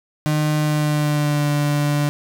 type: tone with pitch glide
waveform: 35% pulse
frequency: 152 to 146.4 Hz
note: D#3 to D3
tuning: -40 to -5 cents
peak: -15 dBFS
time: 0.26-2.09 s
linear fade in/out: 0 ms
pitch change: -65 cents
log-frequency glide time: 0.57-1.49 s
effects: none